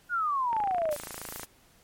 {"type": "exponential sweep", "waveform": "sine", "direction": "down", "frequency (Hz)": [1480, 570], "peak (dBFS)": -25, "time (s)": [0.09, 0.97], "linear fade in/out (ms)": 50}
{"type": "click train", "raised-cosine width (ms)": 0.5, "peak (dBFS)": -23, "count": 26, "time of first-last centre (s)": [0.53, 1.433], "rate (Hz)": 27.7}
{"type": "noise", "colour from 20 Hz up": "blue", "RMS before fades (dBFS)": -40, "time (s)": [0.91, 1.45], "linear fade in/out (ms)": 5}
{"effects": ["pink hiss -61 dBFS RMS until 1.83 s", "MP3 64 kbps"]}